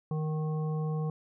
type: harmonic tone with a mistuned harmonic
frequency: 155.56 Hz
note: D#3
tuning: in tune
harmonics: 1 / 3 / 5 / 7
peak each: -29 / -39 / -45 / -47 dBFS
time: 0.11-1.1 s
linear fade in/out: 2 ms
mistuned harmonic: 5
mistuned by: -25 cents
effects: none